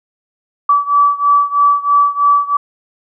sine beating tone pair, 1150 / 1153.1 Hz, D6 / D6, -37 / -32 cents, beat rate 3.1 Hz, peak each -11 / -13 dBFS, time 0.69-2.57 s, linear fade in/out 5 ms, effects none

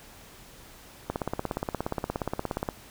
click train, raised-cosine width 1 ms, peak -14 dBFS, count 28, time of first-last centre 1.1-2.688 s, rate 17 Hz, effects pink hiss -50 dBFS RMS until 2.9 s

